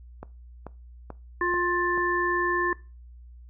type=click train; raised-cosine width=1 ms; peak=-23 dBFS; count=5; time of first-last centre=0.23-1.977 s; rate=2.29 Hz
type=harmonic tone; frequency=352.7 Hz; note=F4; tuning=17 cents sharp; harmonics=1 / 3 / 5; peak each=-27 / -27 / -27 dBFS; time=1.41-2.73 s; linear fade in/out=2 ms
effects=noise-tail reverb RT60 0.3 s tail -20 dB re dry + added 60 Hz sine -44 dBFS peak until 3.49 s